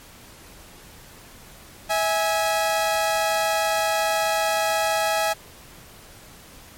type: tone pair together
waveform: sawtooth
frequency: 649.3 / 830.6 Hz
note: E5 / G#5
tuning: -26 / 0 cents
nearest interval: major third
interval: 426 cents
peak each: -19 dBFS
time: 1.89-5.34 s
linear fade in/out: 20 ms
effects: pink hiss -46 dBFS RMS until 6.77 s + MP3 64 kbps